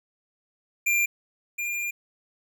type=tone pair in turn; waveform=square; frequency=2383 / 2402 Hz; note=D7 / D7; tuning=+25 / +38 cents; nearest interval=unison; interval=13 cents; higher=second; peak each=-21 / -28 dBFS; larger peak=first; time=0.86-1.06 / 1.58-1.91 s; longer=second; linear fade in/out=10 ms; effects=none